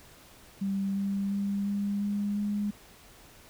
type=tone with pitch steps; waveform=sine; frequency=196 / 197.93 / 199.89 / 201.9 / 203.9 / 205.9 Hz; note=G3 / G3 / G3 / G#3 / G#3 / G#3; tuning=0 / +17 / +34 / -49 / -32 / -15 cents; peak=-27 dBFS; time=0.61-2.71 s; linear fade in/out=10 ms; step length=350 ms; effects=pink hiss -54 dBFS RMS until 3.49 s